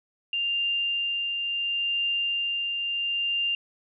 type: tone with tremolo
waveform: sine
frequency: 2794 Hz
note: F7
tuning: in tune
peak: -23 dBFS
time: 0.33-3.55 s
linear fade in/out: 2 ms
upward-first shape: triangle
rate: 0.72 Hz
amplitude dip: 35%
effects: none